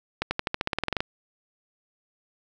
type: accelerating click train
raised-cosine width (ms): 0.3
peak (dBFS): -9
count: 14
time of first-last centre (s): 0.22-1.005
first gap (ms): 90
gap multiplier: 0.93
effects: none